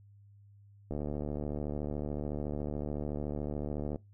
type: click train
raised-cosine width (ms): 2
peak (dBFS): -23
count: 226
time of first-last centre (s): 0.91-3.959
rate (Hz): 73.8
effects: noise-tail reverb RT60 0.2 s tail -22 dB re dry + added 101 Hz sine -55 dBFS peak until 4.13 s